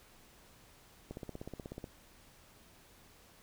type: click train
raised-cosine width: 2 ms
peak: -29 dBFS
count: 13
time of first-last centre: 1.11-1.842 s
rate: 16.4 Hz
effects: pink hiss -61 dBFS RMS until 3.42 s